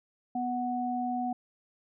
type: tone pair together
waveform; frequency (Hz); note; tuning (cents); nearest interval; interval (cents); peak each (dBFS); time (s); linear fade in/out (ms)
sine; 246.9 / 740; B3 / F#5; 0 / 0; octave + perfect fifth; 1900; -32 / -31; 0.35-1.33; 5
effects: none